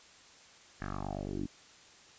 10% pulse tone with low-pass filter sweep, 49 Hz, G1, in tune, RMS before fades -38 dBFS, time 0.8-1.47 s, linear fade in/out 20 ms, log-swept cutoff 1800 to 270 Hz, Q 4.3, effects white hiss -57 dBFS RMS until 2.18 s + resampled to 16000 Hz

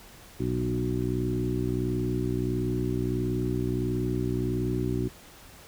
harmonic tone with a mistuned harmonic, 61.5 Hz, B1, 7 cents flat, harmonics 1 / 2 / 3 / 4 / 5 / 6, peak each -35 / -30 / -35 / -34 / -32 / -32 dBFS, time 0.39-5.09 s, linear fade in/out 20 ms, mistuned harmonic 2, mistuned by -22 cents, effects pink hiss -50 dBFS RMS until 5.67 s

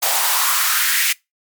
white noise with high-pass filter sweep, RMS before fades -17 dBFS, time 0.02-1.13 s, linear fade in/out 10 ms, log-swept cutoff 670 to 2100 Hz, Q 3.1, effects noise-tail reverb RT60 0.2 s tail -24 dB re dry + MP3 96 kbps

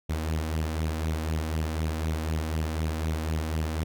sawtooth tone with flanger, 79 Hz, D#2, 27 cents sharp, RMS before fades -29 dBFS, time 0.09-3.84 s, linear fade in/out 10 ms, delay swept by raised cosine 0.3 to 4 ms, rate 4 Hz, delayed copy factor +0.6, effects none

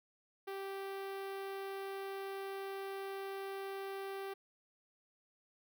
sawtooth tone with notch filter, 390.6 Hz, G4, 6 cents flat, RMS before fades -43 dBFS, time 0.47-4.34 s, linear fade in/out 10 ms, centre 7000 Hz, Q 0.64, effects none

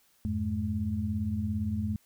sine tone cluster, 85.9 / 103.4 / 213.6 Hz, F2 / G#2 / G#3, -28 / -7 / +49 cents, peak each -33 / -34 / -31 dBFS, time 0.25-1.96 s, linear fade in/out 0 ms, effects white hiss -66 dBFS RMS until 2.05 s

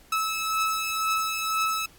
sawtooth beating tone pair, 1300 / 1302 Hz, E6 / E6, -24 / -22 cents, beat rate 2 Hz, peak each -27 / -22 dBFS, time 0.12-1.86 s, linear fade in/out 5 ms, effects pink hiss -55 dBFS RMS until 1.98 s + AAC 64 kbps

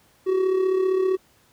triangle tone with amplitude modulation, 376.4 Hz, F#4, 30 cents sharp, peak -14 dBFS, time 0.26-1.17 s, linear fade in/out 20 ms, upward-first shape sine, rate 35.3 Hz, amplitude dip 55%, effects pink hiss -59 dBFS RMS until 1.52 s + high-pass 60 Hz 12 dB/octave

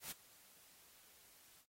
white noise with ADSR envelope, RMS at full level -45 dBFS, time 0-1.66 s, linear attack 110 ms, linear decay 20 ms, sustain -20 dB, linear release 66 ms, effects AAC 48 kbps

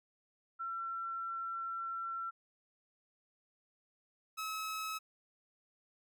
sine / sawtooth tone pair in turn, 1352 / 1288.4 Hz, E6 / E6, +43 / -40 cents, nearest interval minor second, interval 83 cents, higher first, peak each -37 / -34 dBFS, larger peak second, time 0.59-2.31 / 4.37-4.99 s, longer first, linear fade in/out 20 ms, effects none

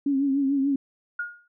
sine tone with vibrato, 275.7 Hz, C#4, 9 cents flat, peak -20 dBFS, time 0.06-0.76 s, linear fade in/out 5 ms, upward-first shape triangle, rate 6.8 Hz, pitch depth 68 cents each way
sine tone with exponential decay, 1431 Hz, F6, 42 cents sharp, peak -24 dBFS, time 1.19-1.48 s, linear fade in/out 5 ms, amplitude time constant 61 ms
effects none

